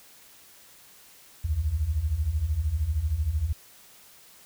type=beating tone pair; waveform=sine; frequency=68 / 81 Hz; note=C#2 / E2; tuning=-33 / -30 cents; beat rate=13 Hz; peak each=-29 / -25 dBFS; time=1.44-3.53 s; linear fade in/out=10 ms; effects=white hiss -53 dBFS RMS until 4.45 s